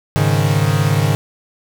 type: chord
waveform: 45% pulse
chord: Ab suspended fourth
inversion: none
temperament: equal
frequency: 103.83 / 138.59 / 155.56 Hz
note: Ab2 / Db3 / Eb3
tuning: 0 / 0 / 0 cents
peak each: -17 dBFS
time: 0.16-1.15 s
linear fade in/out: 0 ms
effects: none